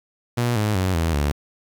sawtooth tone with pitch steps, 120.4 / 106.03 / 93.38 / 82.24 / 72.42 Hz, B2 / G#2 / F#2 / E2 / D2, -44 / +36 / +16 / -4 / -24 cents, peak -15 dBFS, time 0.37-1.32 s, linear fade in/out 10 ms, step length 190 ms, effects 8-bit

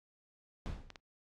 brown noise with exponential decay, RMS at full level -33 dBFS, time 0.66-1 s, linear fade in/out 0 ms, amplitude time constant 72 ms
clicks, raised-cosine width 0.2 ms, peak -29 dBFS, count 2, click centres 0.903 / 0.958 s
effects low-pass 6000 Hz 12 dB/octave + AAC 48 kbps

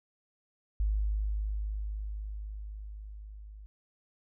sine tone with level ramp, 51.91 Hz, G#1, in tune, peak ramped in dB -25 to -45 dBFS, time 0.8-3.66 s, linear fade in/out 0 ms, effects none

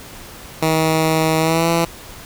10% pulse tone with pitch glide, 159.2 to 167.5 Hz, D#3 to E3, +40 to +28 cents, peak -6 dBFS, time 0.62-1.85 s, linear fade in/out 5 ms, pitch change +88 cents, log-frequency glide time 1.39-1.69 s, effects pink hiss -37 dBFS RMS until 2.25 s

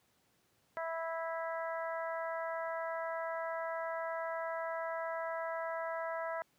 harmonic tone, 328.4 Hz, E4, 6 cents flat, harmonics 2 / 3 / 4 / 5 / 6, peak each -38 / -42 / -44 / -46 / -48 dBFS, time 0.77-6.42 s, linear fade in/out 0 ms, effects pink hiss -73 dBFS RMS until 6.58 s + high-pass 100 Hz 12 dB/octave

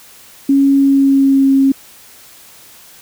sine tone with pitch glide, 276.1 to 271 Hz, C#4 to C#4, -7 to -39 cents, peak -7 dBFS, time 0.49-1.72 s, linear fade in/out 5 ms, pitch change -32 cents, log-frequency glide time 0.76-1.5 s, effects white hiss -41 dBFS RMS until 3.01 s

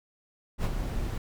brown noise with ADSR envelope, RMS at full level -24 dBFS, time 0.58-1.18 s, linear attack 68 ms, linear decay 32 ms, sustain -7 dB, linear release 4 ms, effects none

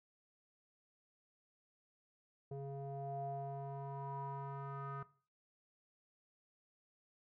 square tone with low-pass filter sweep, 138.59 Hz, C#3, in tune, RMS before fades -44 dBFS, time 2.51-5.03 s, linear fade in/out 5 ms, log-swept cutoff 540 to 1300 Hz, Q 7.6, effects noise-tail reverb RT60 0.4 s tail -18 dB re dry

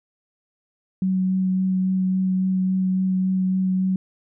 sine tone with vibrato, 187.2 Hz, F#3, 20 cents sharp, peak -18 dBFS, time 1.02-3.96 s, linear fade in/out 2 ms, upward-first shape sine, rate 3.6 Hz, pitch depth 10 cents each way, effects none

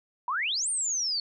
sine exponential two-way sweep, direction up then down, 932.3 to 9190 to 4376 Hz, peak -26 dBFS, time 0.28-1.2 s, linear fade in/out 2 ms, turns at 0.69 s, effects none

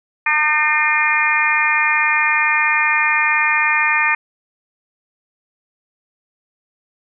harmonic tone with a mistuned harmonic, 302.6 Hz, D#4, 48 cents flat, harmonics 3 / 4 / 5 / 6 / 7 / 8, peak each -22 / -22 / -27 / -18 / -21 / -18 dBFS, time 0.26-4.15 s, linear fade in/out 5 ms, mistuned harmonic 5, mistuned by +28 cents, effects none

